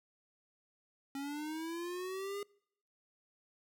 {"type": "linear sweep", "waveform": "square", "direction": "up", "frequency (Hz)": [272.6, 409.7], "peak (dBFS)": -39, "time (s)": [1.15, 2.43], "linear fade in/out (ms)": 2, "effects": ["noise-tail reverb RT60 0.7 s tail -26 dB re dry"]}